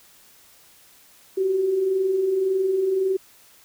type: tone pair together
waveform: sine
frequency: 360.2 / 382 Hz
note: F#4 / G4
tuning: -46 / -45 cents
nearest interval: minor second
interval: 101 cents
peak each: -31 / -19 dBFS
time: 1.37-3.17 s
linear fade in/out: 10 ms
effects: white hiss -53 dBFS RMS until 3.64 s